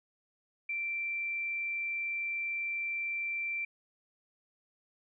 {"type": "tone", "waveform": "sine", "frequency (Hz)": 2349, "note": "D7", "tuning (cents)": 0, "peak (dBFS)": -32, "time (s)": [0.69, 3.65], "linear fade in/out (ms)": 5, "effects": []}